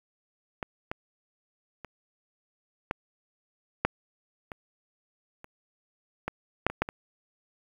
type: clicks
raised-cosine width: 0.5 ms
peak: -17 / -17 / -25 / -13 / -7 / -23 / -29 / -15 / -6 / -20 / -9 / -20 dBFS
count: 12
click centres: 0.628 / 0.915 / 1.847 / 2.911 / 3.85 / 4.518 / 5.444 / 6.28 / 6.666 / 6.7 / 6.82 / 6.889 s
effects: 8-bit